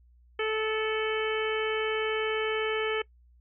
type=harmonic tone with a mistuned harmonic; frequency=435.9 Hz; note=A4; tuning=16 cents flat; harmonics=1 / 2 / 3 / 4 / 5 / 6 / 7; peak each=-28 / -40 / -36 / -36 / -36 / -41 / -38 dBFS; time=0.39-3.02 s; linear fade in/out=5 ms; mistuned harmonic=5; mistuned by=+33 cents; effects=noise-tail reverb RT60 0.1 s tail -22 dB re dry + added 60 Hz sine -56 dBFS peak until 3.4 s